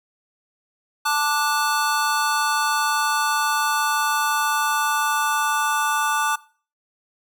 square chord, D major, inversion second, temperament just, 881 / 1174.7 / 1468.3 Hz, A5 / D6 / F#6, +2 / 0 / -14 cents, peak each -24 / -24 / -25 dBFS, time 1.05-6.36 s, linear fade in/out 10 ms, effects noise-tail reverb RT60 0.4 s tail -20 dB re dry

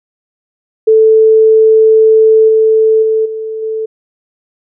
sine tone with level steps, 440 Hz, A4, in tune, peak -3 / -5 / -8 / -17 / -14 dBFS, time 0.87-3.86 s, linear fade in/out 10 ms, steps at 2.48 / 3.02 / 3.25 / 3.62 s, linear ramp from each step 10 ms, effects none

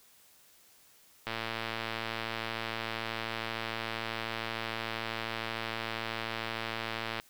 click train, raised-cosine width 0.3 ms, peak -18 dBFS, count 671, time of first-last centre 1.27-7.199 s, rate 113 Hz, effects white hiss -61 dBFS RMS until 7.29 s

